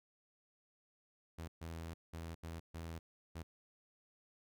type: tone bursts at uneven times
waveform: sawtooth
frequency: 82.41 Hz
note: E2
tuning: in tune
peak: -40 dBFS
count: 6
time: 1.38-1.48 / 1.61-1.94 / 2.13-2.35 / 2.43-2.6 / 2.74-2.99 / 3.35-3.43 s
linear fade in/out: 10 ms
effects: none